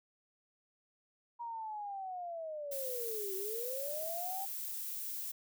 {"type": "linear two-way sweep", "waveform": "sine", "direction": "down then up", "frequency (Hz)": [954, 376.2, 797], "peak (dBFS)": -39, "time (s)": [1.39, 4.46], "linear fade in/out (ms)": 20, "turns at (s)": 3.35}
{"type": "noise", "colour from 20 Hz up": "violet", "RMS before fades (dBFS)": -41, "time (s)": [2.71, 5.32], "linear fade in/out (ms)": 10}
{"effects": []}